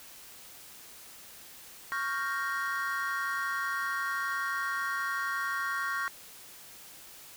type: chord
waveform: triangle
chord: G half-diminished seventh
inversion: second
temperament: equal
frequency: 1108.7 / 1396.9 / 1568 / 1864.7 Hz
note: Db6 / F6 / G6 / Bb6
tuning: 0 / 0 / 0 / 0 cents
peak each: -33 / -34 / -35 / -34 dBFS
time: 1.92-6.08 s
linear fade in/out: 0 ms
effects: white hiss -50 dBFS RMS until 7.36 s